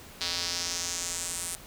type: tone with band-pass filter sweep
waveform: square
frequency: 87 Hz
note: F2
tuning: 6 cents flat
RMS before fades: -33 dBFS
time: 0.21-1.55 s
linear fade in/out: 0 ms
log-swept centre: 4400 to 9200 Hz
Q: 2.8
effects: pink hiss -48 dBFS RMS until 1.66 s